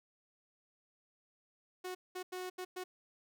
sawtooth tone bursts at uneven times, 366.6 Hz, F#4, 16 cents flat, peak -36 dBFS, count 5, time 1.84-1.95 / 2.15-2.23 / 2.32-2.5 / 2.58-2.65 / 2.76-2.84 s, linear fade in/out 10 ms, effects none

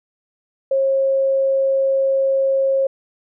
sine tone, 540 Hz, C#5, 45 cents flat, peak -14 dBFS, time 0.71-2.87 s, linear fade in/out 5 ms, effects none

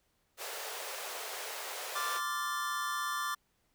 pink high-pass noise, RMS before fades -41 dBFS, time 0.37-2.21 s, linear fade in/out 50 ms, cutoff 420 Hz, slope 48 dB/octave
square chord, D minor seventh, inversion third, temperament equal with one note detuned, 1038.1 / 1174.7 / 1396.9 / 1760 Hz, C6 / D6 / F6 / A6, -14 / 0 / 0 / 0 cents, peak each -42 / -36 / -42 / -41 dBFS, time 1.95-3.35 s, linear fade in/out 10 ms
effects pink hiss -75 dBFS RMS until 3.74 s

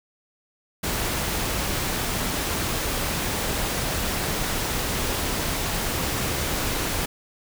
pink noise, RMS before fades -26 dBFS, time 0.83-7.06 s, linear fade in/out 10 ms, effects none

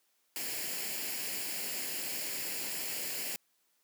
white noise with comb filter, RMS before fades -37 dBFS, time 0.36-3.36 s, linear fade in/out 0 ms, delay 0.41 ms, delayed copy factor +0.6, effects white hiss -74 dBFS RMS until 3.83 s + high-pass 200 Hz 12 dB/octave

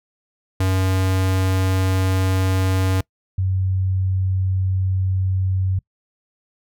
square / sine tone pair in turn, 94.2 / 94.2 Hz, F#2 / F#2, +32 / +32 cents, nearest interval unison, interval 0 cents, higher neither, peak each -17 dBFS, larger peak neither, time 0.6-3.01 / 3.38-5.79 s, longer neither, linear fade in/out 5 ms, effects noise-tail reverb RT60 0.1 s tail -24 dB re dry

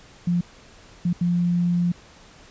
sine tone bursts at uneven times, 174.61 Hz, F3, in tune, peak -18 dBFS, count 3, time 0.27-0.41 / 1.05-1.13 / 1.21-1.92 s, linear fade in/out 5 ms, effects pink hiss -49 dBFS RMS until 2.5 s + resampled to 16000 Hz

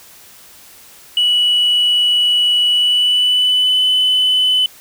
sine tone with pitch glide, 2942 to 3014 Hz, F#7 to F#7, -11 to +31 cents, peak -9 dBFS, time 1.17-4.66 s, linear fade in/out 2 ms, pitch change +42 cents, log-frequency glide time 2.68-3.81 s, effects tanh soft clip ceiling -8 dBFS + white hiss -42 dBFS RMS until 4.8 s

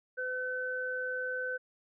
sine tone pair together, 507.2 / 1520 Hz, B4 / F#6, +46 / +46 cents, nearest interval octave + perfect fifth, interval 1900 cents, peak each -37 / -34 dBFS, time 0.17-1.58 s, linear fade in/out 20 ms, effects none

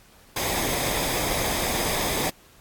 pink noise with comb filter, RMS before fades -26 dBFS, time 0.36-2.3 s, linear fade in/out 5 ms, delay 0.7 ms, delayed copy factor -0.5, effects pink hiss -54 dBFS RMS until 2.6 s + AAC 64 kbps

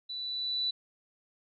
sine tone with level ramp, 3968 Hz, B7, 7 cents sharp, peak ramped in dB -36 to -27 dBFS, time 0.09-0.71 s, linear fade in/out 10 ms, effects none

